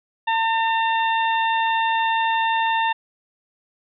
harmonic tone with a mistuned harmonic, 903 Hz, A5, 45 cents sharp, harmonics 1 / 2 / 3 / 4, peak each -19 / -25 / -29 / -31 dBFS, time 0.27-2.93 s, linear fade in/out 10 ms, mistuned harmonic 3, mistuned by +16 cents, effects none

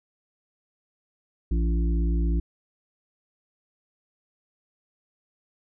harmonic tone, 56.8 Hz, A#1, 44 cents flat, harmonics 1 / 3 / 5 / 6, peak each -21 / -31 / -35 / -37 dBFS, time 1.51-2.4 s, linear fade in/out 5 ms, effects none

